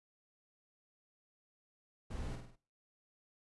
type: noise with echo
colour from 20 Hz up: brown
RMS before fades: -42 dBFS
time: 2.1-2.36 s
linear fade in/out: 10 ms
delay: 50 ms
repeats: 4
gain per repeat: -5 dB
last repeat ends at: 2.56 s
effects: noise-tail reverb RT60 0.4 s tail -21 dB re dry + resampled to 24000 Hz